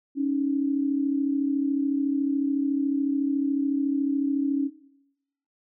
sine tone pair together, 277.1 / 311 Hz, C#4 / D#4, -1 / -1 cents, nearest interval major second, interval 200 cents, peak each -23 / -30 dBFS, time 0.15-4.7 s, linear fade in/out 50 ms, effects noise-tail reverb RT60 0.9 s tail -19 dB re dry

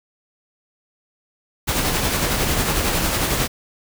pink noise with tremolo, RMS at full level -19 dBFS, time 1.67-3.48 s, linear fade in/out 20 ms, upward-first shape sine, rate 11 Hz, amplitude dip 35%, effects none

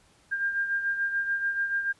sine beating tone pair, 1600 / 1606.9 Hz, G6 / G6, +35 / +42 cents, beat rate 6.9 Hz, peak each -26 / -34 dBFS, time 0.31-1.93 s, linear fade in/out 20 ms, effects pink hiss -61 dBFS RMS until 1.99 s + resampled to 24000 Hz

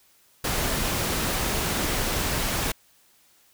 pink noise, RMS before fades -26 dBFS, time 0.44-2.72 s, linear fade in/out 5 ms, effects white hiss -60 dBFS RMS until 3.53 s

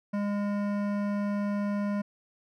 sine tone with hard clipping, 203.9 Hz, G#3, 32 cents flat, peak -29 dBFS, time 0.13-2.02 s, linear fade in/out 10 ms, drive 15 dB, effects none

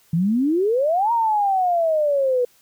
sine exponential two-way sweep, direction up then down, 157.5 to 950 to 484.4 Hz, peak -16 dBFS, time 0.13-2.45 s, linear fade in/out 5 ms, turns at 1.12 s, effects white hiss -57 dBFS RMS until 2.61 s

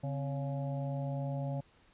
harmonic tone with a mistuned harmonic, 140 Hz, C#3, 18 cents sharp, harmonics 1 / 2 / 4 / 5 / 6, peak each -34 / -43 / -42 / -47 / -50 dBFS, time 0.03-1.61 s, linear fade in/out 10 ms, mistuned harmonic 2, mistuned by -110 cents, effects pink hiss -65 dBFS RMS until 1.93 s + resampled to 8000 Hz

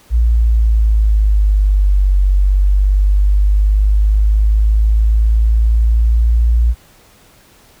sine exponential two-way sweep, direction down then up, 58.27 to 47.45 to 58.27 Hz, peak -8 dBFS, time 0.1-6.75 s, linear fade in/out 50 ms, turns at 2.17 s, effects pink hiss -47 dBFS RMS until 7.8 s

